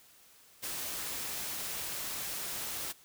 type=noise; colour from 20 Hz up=white; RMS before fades=-38 dBFS; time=0.62-2.93 s; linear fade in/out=20 ms; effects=white hiss -60 dBFS RMS until 3.04 s